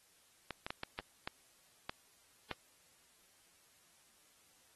clicks, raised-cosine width 0.3 ms, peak -23 dBFS, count 8, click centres 0.507 / 0.665 / 0.705 / 0.834 / 0.989 / 1.275 / 1.895 / 2.513 s, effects white hiss -68 dBFS RMS until 4.75 s + AAC 32 kbps

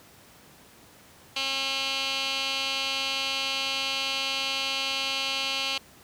15% pulse tone with band-pass filter, 270 Hz, C#4, 45 cents flat, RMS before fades -29 dBFS, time 1.36-5.78 s, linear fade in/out 5 ms, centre 3500 Hz, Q 3.5, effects pink hiss -53 dBFS RMS until 6.03 s + high-pass 80 Hz 12 dB/octave

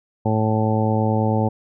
harmonic tone, 109.3 Hz, A2, 11 cents flat, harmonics 1 / 2 / 3 / 4 / 5 / 6 / 7 / 8, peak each -20 / -22 / -28 / -27 / -26 / -36 / -27 / -28 dBFS, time 0.25-1.49 s, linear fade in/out 10 ms, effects none

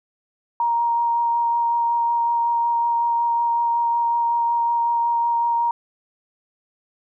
sine tone with vibrato, 938 Hz, A#5, 11 cents sharp, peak -17 dBFS, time 0.6-5.71 s, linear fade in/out 2 ms, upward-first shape sine, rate 5.4 Hz, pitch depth 9 cents each way, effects none

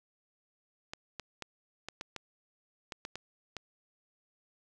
clicks, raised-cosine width 0.2 ms, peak -22 dBFS, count 10, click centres 0.935 / 1.197 / 1.423 / 1.886 / 2.011 / 2.163 / 2.922 / 3.051 / 3.156 / 3.567 s, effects none

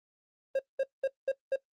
triangle tone bursts, 539 Hz, C#5, 49 cents flat, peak -23 dBFS, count 5, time 0.55-1.56 s, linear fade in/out 5 ms, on 42 ms, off 200 ms, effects noise-tail reverb RT60 0.1 s tail -19 dB re dry + Opus 24 kbps

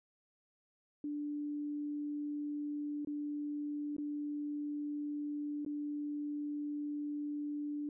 sine tone with dropouts, 293.7 Hz, D4, in tune, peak -36 dBFS, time 1.04-7.89 s, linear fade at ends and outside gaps 2 ms, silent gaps 3.049-3.072 / 3.966-3.982 / 5.649-5.662 s, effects none

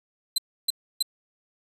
sawtooth tone bursts, 4062 Hz, B7, 48 cents sharp, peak -17 dBFS, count 3, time 0.36-1.026 s, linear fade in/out 5 ms, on 22 ms, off 300 ms, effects resampled to 32000 Hz

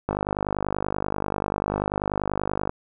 click train, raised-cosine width 1 ms, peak -10 dBFS, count 132, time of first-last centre 0.09-2.694 s, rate 50.3 Hz, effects none

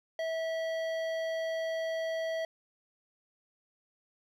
sine tone with hard clipping, 650 Hz, E5, 24 cents flat, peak -33 dBFS, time 0.19-2.45 s, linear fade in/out 2 ms, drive 12 dB, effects none

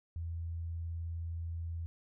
sine tone with vibrato, 83.5 Hz, E2, 23 cents sharp, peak -36 dBFS, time 0.16-1.86 s, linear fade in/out 0 ms, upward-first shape triangle, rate 19 Hz, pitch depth 14 cents each way, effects none

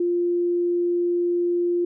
sine tone, 349.2 Hz, F4, in tune, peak -19 dBFS, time 0-1.85 s, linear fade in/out 5 ms, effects none

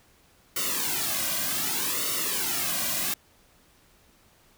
white noise with flanger, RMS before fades -28 dBFS, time 0.56-3.14 s, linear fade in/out 5 ms, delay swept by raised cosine 1.2 to 2.3 ms, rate 0.65 Hz, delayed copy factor -0.85, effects pink hiss -60 dBFS RMS until 4.57 s

